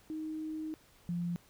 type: tone pair in turn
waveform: sine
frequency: 312.8 / 173.34 Hz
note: D#4 / F3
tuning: +9 / -13 cents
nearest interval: minor seventh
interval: 1022 cents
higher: first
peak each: -36 / -32 dBFS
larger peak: second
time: 0.1-0.74 / 1.09-1.36 s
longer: first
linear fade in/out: 0 ms
effects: pink hiss -63 dBFS RMS until 1.49 s